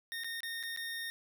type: tone with dropouts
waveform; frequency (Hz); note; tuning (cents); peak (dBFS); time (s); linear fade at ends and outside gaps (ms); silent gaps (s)
25% pulse; 1841; A#6; -22; -34; 0.12-1.1; 0; 0.236-0.244 / 0.405-0.432 / 0.629-0.635 / 0.763-0.773
effects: none